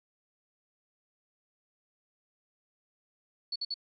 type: tone bursts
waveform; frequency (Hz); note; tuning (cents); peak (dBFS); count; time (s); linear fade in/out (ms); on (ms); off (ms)
sine; 4430; C#8; -2; -31; 3; 3.52-3.742; 5; 38; 54
effects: none